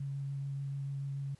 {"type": "tone with vibrato", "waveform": "sine", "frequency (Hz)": 138.59, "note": "C#3", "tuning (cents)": 0, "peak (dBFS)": -35, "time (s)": [0, 1.35], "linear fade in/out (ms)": 5, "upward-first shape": "sine", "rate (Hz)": 6.9, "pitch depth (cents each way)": 10, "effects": ["pink hiss -66 dBFS RMS until 1.39 s", "resampled to 24000 Hz"]}